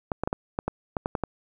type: clicks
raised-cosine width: 1 ms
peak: -12 dBFS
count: 10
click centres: 0.118 / 0.236 / 0.275 / 0.329 / 0.589 / 0.68 / 0.968 / 1.059 / 1.152 / 1.237 s
effects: 9-bit